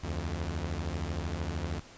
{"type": "beating tone pair", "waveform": "sawtooth", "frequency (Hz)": [74, 87], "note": ["D2", "F2"], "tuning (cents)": [14, -6], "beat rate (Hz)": 13, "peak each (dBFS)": -31, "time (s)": [0.03, 1.8], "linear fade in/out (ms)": 10, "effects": ["pink hiss -52 dBFS RMS until 1.97 s", "resampled to 16000 Hz"]}